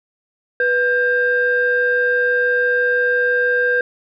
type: tone pair together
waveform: sine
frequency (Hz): 492 / 1593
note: B4 / G6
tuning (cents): -7 / +27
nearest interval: octave + minor sixth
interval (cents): 2034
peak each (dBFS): -17 / -15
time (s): 0.6-3.81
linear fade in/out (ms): 2
effects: tanh soft clip ceiling -7 dBFS